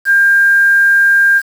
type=tone with quantisation; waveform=sine; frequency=1600 Hz; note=G6; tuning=35 cents sharp; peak=-6 dBFS; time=0.05-1.42 s; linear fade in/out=50 ms; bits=5; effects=none